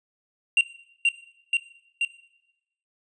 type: tone with echo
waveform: triangle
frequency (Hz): 2765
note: F7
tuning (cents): -18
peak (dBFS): -13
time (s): 0.57-0.61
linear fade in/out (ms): 2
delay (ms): 480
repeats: 3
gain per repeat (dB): -2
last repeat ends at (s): 2.05
effects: noise-tail reverb RT60 0.9 s tail -18 dB re dry + resampled to 22050 Hz